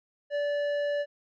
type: tone with tanh clipping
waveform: sine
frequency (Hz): 580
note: D5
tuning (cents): -22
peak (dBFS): -28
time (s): 0.3-1.06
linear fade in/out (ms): 50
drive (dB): 11
effects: none